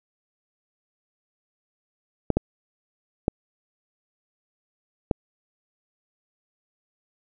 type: clicks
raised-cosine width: 2 ms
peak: -6 dBFS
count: 4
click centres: 2.303 / 2.37 / 3.281 / 5.112 s
effects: none